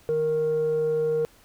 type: tone pair together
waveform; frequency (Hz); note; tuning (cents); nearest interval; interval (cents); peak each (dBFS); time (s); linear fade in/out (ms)
sine; 155.58 / 466.2; D#3 / A#4; 0 / 0; octave + perfect fifth; 1900; -32 / -20; 0.09-1.25; 0
effects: tanh soft clip ceiling -18 dBFS + pink hiss -56 dBFS RMS until 1.44 s